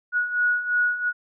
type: beating tone pair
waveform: sine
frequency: 1457 / 1459.9 Hz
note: F#6 / F#6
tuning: -27 / -24 cents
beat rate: 2.9 Hz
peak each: -26 / -21 dBFS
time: 0.12-1.13 s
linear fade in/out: 50 ms
effects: none